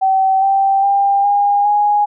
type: tone with pitch steps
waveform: sine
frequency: 767 / 781.8 / 796.8 / 812.1 / 827.8 Hz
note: G5 / G5 / G5 / G#5 / G#5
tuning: -38 / -5 / +28 / -39 / -6 cents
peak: -10 dBFS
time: 0.01-2.06 s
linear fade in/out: 20 ms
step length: 410 ms
effects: none